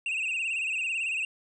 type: tone with vibrato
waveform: triangle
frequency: 2637 Hz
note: E7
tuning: in tune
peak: -26 dBFS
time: 0.06-1.25 s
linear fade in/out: 2 ms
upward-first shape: sine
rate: 18 Hz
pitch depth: 93 cents each way
effects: resampled to 24000 Hz